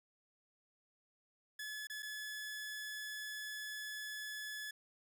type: tone with dropouts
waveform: sawtooth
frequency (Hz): 1712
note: A6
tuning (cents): -48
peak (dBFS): -39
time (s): 1.59-4.71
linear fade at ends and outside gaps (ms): 5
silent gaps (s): 1.871-1.898 / 2.024-2.028
effects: none